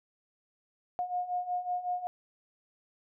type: beating tone pair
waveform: sine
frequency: 715 / 720.4 Hz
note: F5 / F#5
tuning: +41 / -46 cents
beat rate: 5.4 Hz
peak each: -36 / -32 dBFS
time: 0.99-2.07 s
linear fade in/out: 0 ms
effects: none